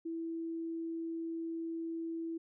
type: tone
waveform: sine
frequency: 329.6 Hz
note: E4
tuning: in tune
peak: -36 dBFS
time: 0.05-2.38 s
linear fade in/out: 10 ms
effects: none